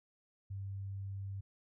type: tone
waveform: sine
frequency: 98 Hz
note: G2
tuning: in tune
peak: -39 dBFS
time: 0.5-1.41 s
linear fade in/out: 10 ms
effects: none